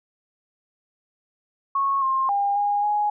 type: tone with pitch steps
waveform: sine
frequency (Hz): 1099 / 1062 / 805 / 818 / 833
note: C#6 / C6 / G5 / G#5 / G#5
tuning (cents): -15 / +25 / +46 / -26 / +5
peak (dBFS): -19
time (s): 1.75-3.1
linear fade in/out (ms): 5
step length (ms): 270
effects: none